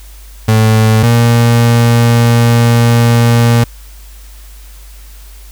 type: tone pair in turn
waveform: 35% pulse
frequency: 110 / 117.74 Hz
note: A2 / A#2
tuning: 0 / +18 cents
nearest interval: minor second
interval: 118 cents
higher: second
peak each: -4 dBFS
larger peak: neither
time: 0.48-1.03 / 1.03-3.64 s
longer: second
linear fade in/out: 5 ms
effects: added 50 Hz sine -31 dBFS peak until 5.51 s + white hiss -41 dBFS RMS until 5.51 s